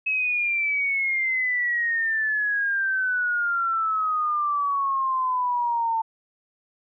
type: exponential sweep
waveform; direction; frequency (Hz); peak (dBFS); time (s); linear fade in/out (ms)
sine; down; 2577 to 895; -21; 0.06-6.02; 10
effects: none